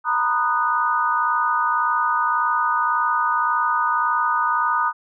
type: chord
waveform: sine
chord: B major seventh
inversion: third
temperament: just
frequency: 926 / 987.8 / 1234.7 / 1481.6 Hz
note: A#5 / B5 / D#6 / F#6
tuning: -12 / 0 / -14 / +2 cents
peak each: -24 / -25 / -20 / -25 dBFS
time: 0.04-4.93 s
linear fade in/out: 50 ms
effects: none

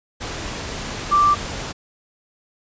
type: tone in noise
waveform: sine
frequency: 1174.7 Hz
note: D6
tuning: in tune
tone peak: -12 dBFS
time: 1.11-1.35 s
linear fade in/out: 20 ms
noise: pink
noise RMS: -29 dBFS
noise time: 0.2-1.73 s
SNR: +14 dB
effects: resampled to 16000 Hz

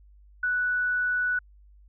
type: tone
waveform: sine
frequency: 1480 Hz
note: F#6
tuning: in tune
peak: -23 dBFS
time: 0.43-1.39 s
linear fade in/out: 5 ms
effects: added 50 Hz sine -51 dBFS peak until 1.88 s

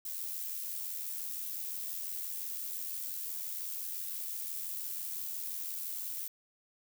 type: noise with amplitude modulation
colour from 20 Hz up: violet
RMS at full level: -37 dBFS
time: 0.05-6.28 s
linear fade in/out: 5 ms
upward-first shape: sine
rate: 85.8 Hz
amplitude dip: 45%
effects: none

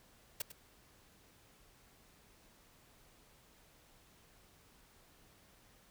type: noise with echo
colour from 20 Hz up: white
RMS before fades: -37 dBFS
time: 0.4-0.42 s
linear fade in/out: 5 ms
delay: 100 ms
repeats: 1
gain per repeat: -13 dB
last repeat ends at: 0.52 s
effects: pink hiss -65 dBFS RMS until 5.9 s

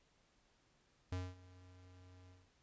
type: tone with ADSR envelope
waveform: square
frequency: 91.2 Hz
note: F#2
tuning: 24 cents flat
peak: -38 dBFS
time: 1.12-2.51 s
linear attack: 4 ms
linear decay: 220 ms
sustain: -21 dB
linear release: 230 ms
effects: pink hiss -74 dBFS RMS until 2.62 s + resampled to 16000 Hz

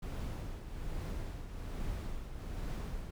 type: noise with tremolo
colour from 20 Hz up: brown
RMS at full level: -37 dBFS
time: 0.02-3.11 s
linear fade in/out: 10 ms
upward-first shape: triangle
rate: 1.2 Hz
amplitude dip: 60%
effects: none

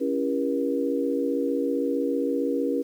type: chord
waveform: sine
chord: C# diminished seventh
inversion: none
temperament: just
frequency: 277.2 / 332.6 / 399.1 / 479 Hz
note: C#4 / E4 / G4 / Bb4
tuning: 0 / +16 / +31 / +47 cents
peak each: -26 / -31 / -31 / -27 dBFS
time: 0-2.83 s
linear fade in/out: 20 ms
effects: 9-bit

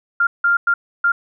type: tone bursts at uneven times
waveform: sine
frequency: 1396.9 Hz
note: F6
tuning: in tune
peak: -12 dBFS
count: 4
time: 0.2-0.27 / 0.44-0.57 / 0.67-0.74 / 1.04-1.12 s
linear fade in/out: 5 ms
effects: none

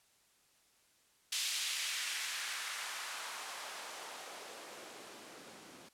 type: noise with band-pass filter sweep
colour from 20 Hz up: blue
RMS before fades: -42 dBFS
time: 1.32-5.89 s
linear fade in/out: 5 ms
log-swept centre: 3400 to 210 Hz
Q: 1.1
effects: white hiss -70 dBFS RMS until 5.93 s + low-pass 11000 Hz 12 dB/octave

